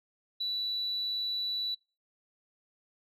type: tone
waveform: sine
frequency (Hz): 3951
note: B7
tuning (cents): 0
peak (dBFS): -29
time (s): 0.4-1.75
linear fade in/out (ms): 10
effects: noise-tail reverb RT60 0.3 s tail -24 dB re dry + tanh soft clip ceiling -26 dBFS